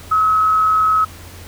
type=tone with amplitude modulation; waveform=sine; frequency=1282 Hz; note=E6; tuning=49 cents flat; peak=-10 dBFS; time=0.11-1.05 s; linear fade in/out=10 ms; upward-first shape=sine; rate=171 Hz; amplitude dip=25%; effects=added 86 Hz sine -37 dBFS peak until 1.47 s + pink hiss -39 dBFS RMS until 1.47 s